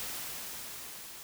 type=noise with level ramp; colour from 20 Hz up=white; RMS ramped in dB=-38 to -47 dBFS; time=0-1.23 s; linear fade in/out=0 ms; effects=none